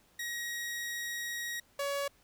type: tone pair in turn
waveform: sawtooth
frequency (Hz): 1894 / 563.1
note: A#6 / C#5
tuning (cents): +27 / +27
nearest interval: octave + major sixth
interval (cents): 2100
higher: first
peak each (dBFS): -32 / -28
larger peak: second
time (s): 0.19-1.6 / 1.79-2.08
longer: first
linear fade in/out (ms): 5
effects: pink hiss -66 dBFS RMS until 2.23 s